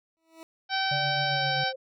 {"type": "tone with exponential growth", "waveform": "20% pulse", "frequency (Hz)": 325.1, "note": "E4", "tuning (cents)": -24, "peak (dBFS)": -36, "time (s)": [0.17, 0.43], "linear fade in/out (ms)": 0, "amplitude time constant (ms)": 56}
{"type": "harmonic tone", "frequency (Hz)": 770, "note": "G5", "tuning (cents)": -31, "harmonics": [1, 2, 3, 4, 5, 6, 7], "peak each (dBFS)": [-29, -30, -36, -35, -34, -36, -36], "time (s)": [0.69, 1.73], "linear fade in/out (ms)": 50}
{"type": "tone with pitch glide", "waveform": "sine", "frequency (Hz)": [584, 526.3], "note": ["D5", "C5"], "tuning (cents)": [-10, 10], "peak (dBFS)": -35, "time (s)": [0.91, 1.76], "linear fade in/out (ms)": 10, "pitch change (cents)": -180, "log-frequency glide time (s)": [1.24, 1.57]}
{"type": "tone with tremolo", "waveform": "sine", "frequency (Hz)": 141.5, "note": "C#3", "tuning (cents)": 36, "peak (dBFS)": -31, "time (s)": [0.91, 1.64], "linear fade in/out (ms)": 5, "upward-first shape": "sine", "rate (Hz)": 7.6, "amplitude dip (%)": 50}
{"effects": []}